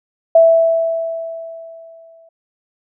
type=tone with exponential decay; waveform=sine; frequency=659 Hz; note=E5; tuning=1 cent flat; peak=-4 dBFS; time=0.35-2.29 s; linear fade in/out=5 ms; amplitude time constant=420 ms; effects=none